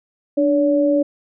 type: tone pair together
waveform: sine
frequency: 294.7 / 568.7 Hz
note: D4 / C#5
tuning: +6 / +44 cents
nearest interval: major seventh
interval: 1138 cents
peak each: -16 dBFS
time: 0.37-1.03 s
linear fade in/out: 10 ms
effects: none

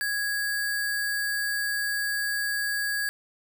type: tone with sample-and-hold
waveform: sine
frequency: 1661.2 Hz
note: G#6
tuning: in tune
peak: -25 dBFS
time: 0.01-3.09 s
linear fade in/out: 0 ms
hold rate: 6300 Hz
effects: none

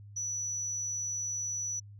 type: tone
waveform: sine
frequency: 5920 Hz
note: F#8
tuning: in tune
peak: -31 dBFS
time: 0.16-1.8 s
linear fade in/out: 10 ms
effects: tanh soft clip ceiling -29 dBFS + added 102 Hz sine -47 dBFS peak until 1.99 s

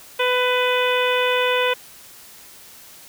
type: harmonic tone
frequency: 498.9 Hz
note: B4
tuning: 17 cents sharp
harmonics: 1 / 2 / 3 / 4 / 5 / 6 / 7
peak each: -20 / -24 / -26 / -28 / -25 / -28 / -29 dBFS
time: 0.19-1.74 s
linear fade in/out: 10 ms
effects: white hiss -44 dBFS RMS until 3.08 s

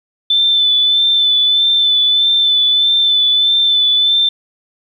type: tone with vibrato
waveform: sine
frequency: 3520 Hz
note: A7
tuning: in tune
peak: -9 dBFS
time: 0.3-4.29 s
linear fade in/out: 5 ms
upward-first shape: sine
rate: 1.6 Hz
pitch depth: 24 cents each way
effects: 8-bit

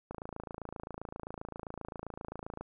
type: click train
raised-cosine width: 1 ms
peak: -26 dBFS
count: 70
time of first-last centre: 0.11-2.61 s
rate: 27.6 Hz
effects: none

